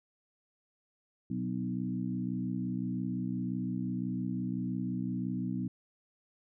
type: harmonic tone with a mistuned harmonic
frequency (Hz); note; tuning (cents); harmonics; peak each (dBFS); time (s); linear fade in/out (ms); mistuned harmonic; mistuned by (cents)
61.74; B1; 0; 2 / 3 / 4 / 5; -39 / -35 / -36 / -41; 1.3-5.68; 5; 4; +28
effects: none